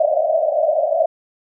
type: band-pass noise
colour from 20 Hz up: pink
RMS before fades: -17 dBFS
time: 0-1.06 s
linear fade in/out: 5 ms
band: 590 to 680 Hz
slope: 96 dB/octave
effects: none